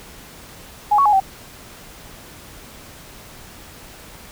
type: tone with pitch steps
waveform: sine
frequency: 832 / 1114 / 834 / 773 Hz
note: G#5 / C#6 / G#5 / G5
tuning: +3 / +8 / +7 / -24 cents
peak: -11 dBFS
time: 0.91-1.202 s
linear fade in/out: 10 ms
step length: 73 ms
effects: pink hiss -41 dBFS RMS until 4.31 s